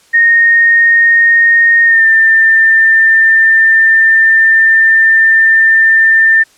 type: tone with pitch glide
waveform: sine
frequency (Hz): 1852 to 1793.1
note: A#6 to A6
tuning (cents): -12 to +32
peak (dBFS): -4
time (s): 0.13-6.44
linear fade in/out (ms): 20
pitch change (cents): -56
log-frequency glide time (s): 1.85-2.05
effects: white hiss -47 dBFS RMS until 6.57 s + low-pass 9000 Hz 12 dB/octave